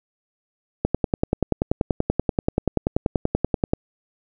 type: click train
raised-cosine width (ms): 2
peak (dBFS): -5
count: 31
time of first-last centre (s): 0.85-3.735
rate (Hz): 10.4
effects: none